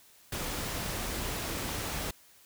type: noise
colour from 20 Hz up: pink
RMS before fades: -35 dBFS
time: 0.32-2.11 s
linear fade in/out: 5 ms
effects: white hiss -59 dBFS RMS until 2.45 s